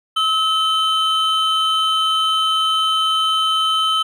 triangle tone pair together, 1290 / 3068 Hz, E6 / G7, -38 / -38 cents, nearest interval octave + minor third, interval 1500 cents, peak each -16 dBFS, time 0.16-4.03 s, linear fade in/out 10 ms, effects none

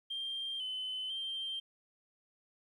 sine tone with pitch steps, 3182 / 3037 / 3154 Hz, G7 / F#7 / G7, +25 / +44 / +10 cents, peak -35 dBFS, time 0.1-1.6 s, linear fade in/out 10 ms, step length 500 ms, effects tanh soft clip ceiling -32 dBFS + 12-bit

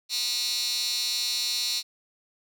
15% pulse tone with high-pass filter, 242.8 Hz, B3, 29 cents flat, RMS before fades -28 dBFS, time 0.09-1.83 s, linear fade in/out 50 ms, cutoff 4300 Hz, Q 4, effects none

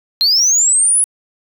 sine linear sweep, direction up, 4095 to 10390 Hz, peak -7 dBFS, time 0.21-1.04 s, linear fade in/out 0 ms, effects tanh soft clip ceiling -8 dBFS

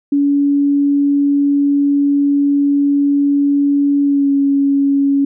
sine tone with pitch glide, 283.8 to 278.8 Hz, C#4 to C#4, +41 to +10 cents, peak -10 dBFS, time 0.12-5.25 s, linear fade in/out 5 ms, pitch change -31 cents, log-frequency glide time 4.03-4.3 s, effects none

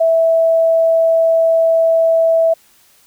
sine tone, 656 Hz, E5, 9 cents flat, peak -9 dBFS, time 0-2.54 s, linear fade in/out 10 ms, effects white hiss -51 dBFS RMS until 3.06 s

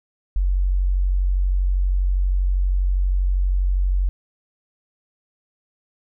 sine tone, 46.25 Hz, F#1, in tune, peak -16 dBFS, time 0.36-4.09 s, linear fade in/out 0 ms, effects none

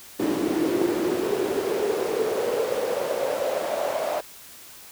brown noise with high-pass filter sweep, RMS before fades -25 dBFS, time 0.19-4.21 s, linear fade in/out 10 ms, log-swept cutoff 310 to 640 Hz, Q 6.6, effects white hiss -45 dBFS RMS until 4.91 s

